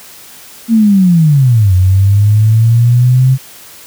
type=linear two-way sweep; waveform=sine; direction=down then up; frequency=233.1 to 90.4 to 132.8 Hz; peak=-4 dBFS; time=0.68-3.38 s; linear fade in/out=50 ms; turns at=1.74 s; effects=white hiss -35 dBFS RMS until 3.86 s + high-pass 60 Hz 12 dB/octave